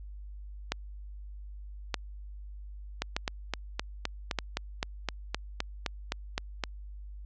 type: two click trains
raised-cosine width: 0.2 ms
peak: -12 / -11 dBFS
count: 15 / 4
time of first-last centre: 3.02-6.638 / 0.72-4.387 s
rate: 3.87 / 0.818 Hz
effects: added 50 Hz sine -41 dBFS peak until 7.25 s + low-pass 6000 Hz 12 dB/octave